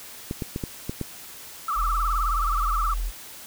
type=clicks; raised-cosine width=3 ms; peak=-15 dBFS; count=6; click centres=0.311 / 0.422 / 0.561 / 0.638 / 0.895 / 1.013 s
type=tone with vibrato; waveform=sine; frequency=1240 Hz; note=D#6; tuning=6 cents flat; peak=-23 dBFS; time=1.68-2.94 s; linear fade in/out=5 ms; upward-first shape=sine; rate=19 Hz; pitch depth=140 cents each way
type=tone; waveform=sine; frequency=41.44 Hz; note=E1; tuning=10 cents sharp; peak=-24 dBFS; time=1.75-3.12 s; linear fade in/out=50 ms
effects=white hiss -42 dBFS RMS until 3.46 s